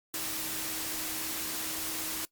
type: tone in noise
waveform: sine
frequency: 317.6 Hz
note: D#4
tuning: 36 cents sharp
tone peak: -45 dBFS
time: 0.14-2.25 s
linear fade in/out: 0 ms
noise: white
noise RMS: -35 dBFS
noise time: 0.14-2.25 s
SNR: -13 dB
effects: noise-tail reverb RT60 0.1 s tail -20 dB re dry + Opus 48 kbps